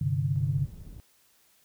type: chord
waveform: sine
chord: G suspended fourth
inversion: none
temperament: just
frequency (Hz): 98 / 130.67 / 147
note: G2 / C3 / D3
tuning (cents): 0 / -2 / +2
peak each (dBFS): -31 / -28 / -28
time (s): 0.01-0.66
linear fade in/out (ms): 5
type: low-pass noise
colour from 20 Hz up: white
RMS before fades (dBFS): -44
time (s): 0.36-1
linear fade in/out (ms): 0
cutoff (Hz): 100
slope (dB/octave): 12
effects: white hiss -64 dBFS RMS until 1.64 s